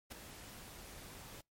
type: noise with ADSR envelope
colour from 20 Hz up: pink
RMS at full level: -44 dBFS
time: 0.1-1.41 s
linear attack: 21 ms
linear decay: 5 ms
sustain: -8 dB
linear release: 4 ms
effects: noise-tail reverb RT60 0.2 s tail -26 dB re dry + MP3 64 kbps